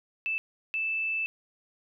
sine tone bursts at uneven times, 2637 Hz, E7, in tune, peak -27 dBFS, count 2, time 0.26-0.38 / 0.74-1.26 s, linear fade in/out 0 ms, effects none

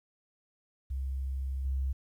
sine tone with level steps, 66.6 Hz, C2, 31 cents sharp, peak -31 / -28 dBFS, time 0.9-1.93 s, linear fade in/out 10 ms, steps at 1.65 s, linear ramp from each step 2 ms, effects 11-bit

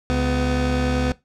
25% pulse tone pair together, 70.4 / 250.9 Hz, C#2 / B3, +27 / +28 cents, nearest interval octave + minor seventh, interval 2201 cents, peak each -18 dBFS, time 0.1-1.12 s, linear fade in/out 0 ms, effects noise-tail reverb RT60 0.2 s tail -19 dB re dry + low-pass 6000 Hz 12 dB/octave

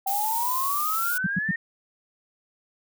sine exponential sweep, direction up, 768 to 1862 Hz, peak -25 dBFS, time 0.06-1.56 s, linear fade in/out 5 ms
violet noise, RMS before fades -29 dBFS, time 0.07-1.18 s, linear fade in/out 5 ms
sine tone bursts, 182.7 Hz, F#3, 22 cents flat, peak -21 dBFS, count 3, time 1.24-1.512 s, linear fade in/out 5 ms, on 26 ms, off 97 ms
effects none

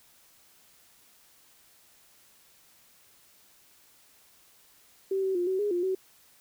sine tone with pitch steps, 385.8 / 381.9 / 353 / 377.2 / 413 / 351.9 / 377.4 Hz, G4 / G4 / F4 / F#4 / G#4 / F4 / F#4, -28 / -45 / +19 / +33 / -10 / +13 / +34 cents, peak -25 dBFS, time 5.11-5.95 s, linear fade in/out 5 ms, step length 120 ms, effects white hiss -60 dBFS RMS until 6.4 s

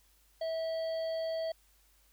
harmonic tone with a mistuned harmonic, 650 Hz, E5, 24 cents flat, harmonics 1 / 3 / 5 / 7, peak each -32 / -52 / -52 / -49 dBFS, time 0.41-1.52 s, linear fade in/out 5 ms, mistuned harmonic 7, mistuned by -15 cents, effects added 50 Hz sine -67 dBFS peak until 2.12 s + white hiss -68 dBFS RMS until 2.12 s

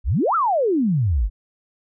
sine exponential two-way sweep, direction up then down, 43.37 to 1396.9 to 43.37 Hz, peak -16 dBFS, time 0.04-1.3 s, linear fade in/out 50 ms, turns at 0.35 s, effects none

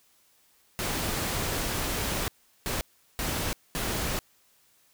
pink noise bursts at uneven times, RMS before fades -30 dBFS, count 4, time 0.79-2.28 / 2.66-2.81 / 3.19-3.53 / 3.75-4.19 s, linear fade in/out 0 ms, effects white hiss -64 dBFS RMS until 4.93 s

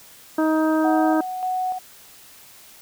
harmonic tone, 314.4 Hz, D#4, 18 cents sharp, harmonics 1 / 2 / 3 / 4 / 5, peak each -18 / -24 / -28 / -30 / -32 dBFS, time 0.38-1.21 s, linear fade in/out 5 ms
sine tone with tremolo, 740 Hz, F#5, in tune, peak -21 dBFS, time 0.84-1.79 s, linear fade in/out 10 ms, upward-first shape square, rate 1.7 Hz, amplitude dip 45%
effects white hiss -47 dBFS RMS until 2.81 s

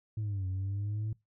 sine linear two-way sweep, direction down then up, 110 to 92.5 to 110 Hz, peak -29 dBFS, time 0.17-1.13 s, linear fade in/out 5 ms, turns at 0.47 s, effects noise-tail reverb RT60 0.2 s tail -24 dB re dry + tanh soft clip ceiling -30 dBFS

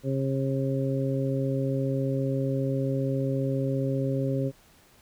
harmonic tone, 134.8 Hz, C#3, 48 cents flat, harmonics 1 / 2 / 3 / 4, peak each -27 / -30 / -33 / -32 dBFS, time 0.03-4.52 s, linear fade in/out 50 ms, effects pink hiss -58 dBFS RMS until 5.01 s

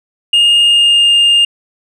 sine tone with pitch glide, 2837 to 2817 Hz, F7 to F7, +27 to +14 cents, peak -3 dBFS, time 0.33-1.45 s, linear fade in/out 5 ms, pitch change -13 cents, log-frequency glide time 0.61-1.14 s, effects tanh soft clip ceiling -5 dBFS

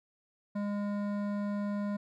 triangle tone with hard clipping, 204.3 Hz, G#3, 28 cents flat, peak -33 dBFS, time 0.55-1.97 s, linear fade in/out 10 ms, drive 17 dB, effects none

